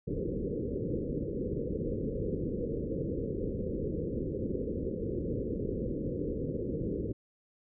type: low-pass noise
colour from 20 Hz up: white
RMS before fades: -34 dBFS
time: 0.07-7.13 s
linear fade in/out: 10 ms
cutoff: 520 Hz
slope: 96 dB/octave
effects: none